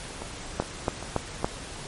two click trains, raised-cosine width 1 ms, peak -9 / -21 dBFS, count 4 / 4, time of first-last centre 0.6-1.445 / 0.22-1.43 s, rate 3.55 / 2.48 Hz, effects pink hiss -39 dBFS RMS until 1.87 s + MP3 48 kbps

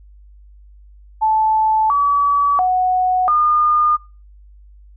sine tone with pitch steps, 873 / 1143 / 737 / 1215 Hz, A5 / D6 / F#5 / D#6, -14 / -47 / -7 / -42 cents, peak -12 dBFS, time 1.21-3.97 s, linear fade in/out 20 ms, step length 690 ms, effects noise-tail reverb RT60 0.3 s tail -19 dB re dry + added 50 Hz sine -41 dBFS peak until 4.96 s

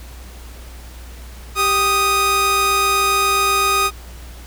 sawtooth tone pair together, 392 / 1243.6 Hz, G4 / D#6, 0 / -1 cents, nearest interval octave + minor sixth, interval 1999 cents, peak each -19 / -11 dBFS, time 1.55-3.91 s, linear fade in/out 50 ms, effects added 60 Hz sine -34 dBFS peak until 4.46 s + pink hiss -42 dBFS RMS until 4.46 s

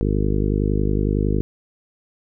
harmonic tone, 50.9 Hz, G#1, 34 cents flat, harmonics 1 / 2 / 3 / 4 / 5 / 6 / 7 / 8 / 9, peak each -21 / -24 / -26 / -27 / -28 / -29 / -29 / -30 / -31 dBFS, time 0.01-1.41 s, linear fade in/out 0 ms, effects none

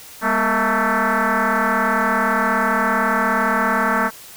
sine tone with frequency modulation, 203.3 Hz, G#3, 37 cents flat, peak -15 dBFS, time 0.21-4.11 s, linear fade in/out 50 ms, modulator 222 Hz, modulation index 7.2, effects white hiss -40 dBFS RMS until 4.36 s

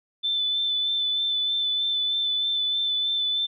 sine tone with vibrato, 3520 Hz, A7, in tune, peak -22 dBFS, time 0.23-3.47 s, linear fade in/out 20 ms, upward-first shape sine, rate 3.2 Hz, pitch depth 17 cents each way, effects none

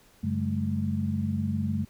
sine tone cluster, 94.8 / 141.9 / 195.7 / 215.4 Hz, F#2 / C#3 / G3 / A3, +43 / +41 / -3 / -37 cents, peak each -30 / -34 / -33 / -29 dBFS, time 0.23-1.85 s, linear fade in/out 10 ms, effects pink hiss -59 dBFS RMS until 1.89 s

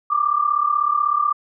sine tone pair together, 1165 / 1201.2 Hz, D6 / D6, -14 / +39 cents, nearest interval minor second, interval 53 cents, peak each -19 dBFS, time 0.1-1.33 s, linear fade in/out 10 ms, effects none

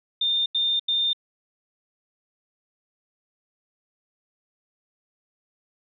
sine tone bursts, 3617 Hz, A7, 47 cents sharp, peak -20 dBFS, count 3, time 0.21-1.132 s, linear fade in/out 5 ms, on 250 ms, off 86 ms, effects none

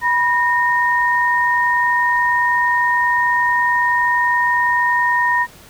sine tone pair together, 976.7 / 1846 Hz, B5 / A#6, -20 / -17 cents, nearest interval major seventh, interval 1103 cents, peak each -16 dBFS, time 0.01-5.47 s, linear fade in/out 50 ms, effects pink hiss -43 dBFS RMS until 5.69 s

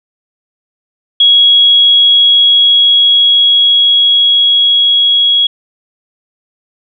sine tone with level ramp, 3322 Hz, G#7, in tune, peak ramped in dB -3 to -6 dBFS, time 1.2-5.47 s, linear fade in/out 5 ms, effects none

